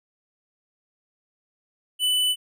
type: tone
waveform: square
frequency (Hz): 2990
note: F#7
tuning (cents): +17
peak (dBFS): -20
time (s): 1.99-2.36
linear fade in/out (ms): 50
effects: none